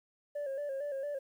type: tone with vibrato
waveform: sine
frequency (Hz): 561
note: C#5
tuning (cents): +21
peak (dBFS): -32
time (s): 0.35-1.19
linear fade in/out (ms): 10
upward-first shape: square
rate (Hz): 4.4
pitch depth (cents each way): 64
effects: tanh soft clip ceiling -33 dBFS + 11-bit